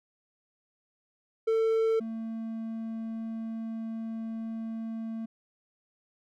triangle tone pair in turn, 447.2 / 224.8 Hz, A4 / A3, +28 / +37 cents, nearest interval octave, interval 1191 cents, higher first, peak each -21 / -31 dBFS, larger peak first, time 1.47-2 / 2-5.26 s, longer second, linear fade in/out 10 ms, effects none

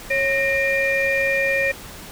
sine tone cluster, 548 / 1850 / 2395 Hz, C#5 / A#6 / D7, -20 / -14 / +33 cents, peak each -21 dBFS, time 0.1-1.72 s, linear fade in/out 10 ms, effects tanh soft clip ceiling -10 dBFS + pink hiss -38 dBFS RMS until 2.11 s

